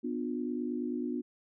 sine chord, B diminished, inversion none, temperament just, 246.9 / 296.3 / 355.6 Hz, B3 / D4 / F4, 0 / +15 / +31 cents, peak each -34 / -37 / -38 dBFS, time 0.03-1.22 s, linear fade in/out 20 ms, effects none

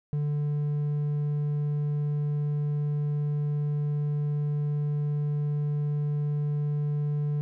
sine tone with hard clipping, 147.1 Hz, D3, 3 cents sharp, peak -26 dBFS, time 0.13-7.41 s, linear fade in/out 0 ms, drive 3 dB, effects none

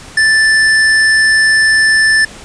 sine tone with hard clipping, 1760 Hz, A6, in tune, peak -8 dBFS, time 0.17-2.25 s, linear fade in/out 5 ms, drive 18 dB, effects pink hiss -33 dBFS RMS until 2.44 s + resampled to 22050 Hz

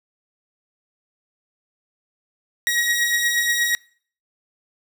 sawtooth beating tone pair, 1892 / 1900.4 Hz, A#6 / A#6, +25 / +33 cents, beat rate 8.4 Hz, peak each -23 / -16 dBFS, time 2.67-3.75 s, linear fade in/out 0 ms, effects noise-tail reverb RT60 0.5 s tail -24 dB re dry

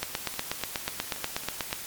two click trains, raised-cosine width 0.2 ms, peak -21 / -10 dBFS, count 6 / 15, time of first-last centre 0.34-1.71 / 0.03-1.729 s, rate 3.65 / 8.24 Hz, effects white hiss -39 dBFS RMS until 1.86 s + MP3 96 kbps

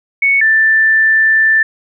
sine tone pair in turn, 2217 / 1769.8 Hz, C#7 / A6, 0 / +10 cents, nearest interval major third, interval 390 cents, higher first, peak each -8 / -7 dBFS, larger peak second, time 0.22-0.41 / 0.41-1.63 s, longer second, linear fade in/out 5 ms, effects none

